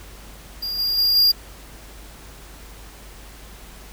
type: tone with level steps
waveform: square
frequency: 4810 Hz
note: D8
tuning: 41 cents sharp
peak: -25 / -20 / -16 / -13 dBFS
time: 0.62-1.32 s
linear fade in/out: 10 ms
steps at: 0.78 / 0.97 / 1.15 s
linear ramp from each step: 20 ms
effects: added 50 Hz sine -42 dBFS peak until 3.92 s + pink hiss -44 dBFS RMS until 3.92 s